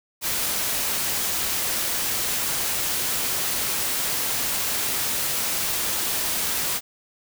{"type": "noise", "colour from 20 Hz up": "white", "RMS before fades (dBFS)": -25, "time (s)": [0.21, 6.81], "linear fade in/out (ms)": 50, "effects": []}